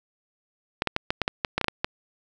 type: clicks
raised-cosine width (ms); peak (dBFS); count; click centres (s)
0.3; -7; 12; 0.821 / 0.873 / 0.964 / 1.105 / 1.217 / 1.279 / 1.448 / 1.58 / 1.613 / 1.644 / 1.683 / 1.845
effects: none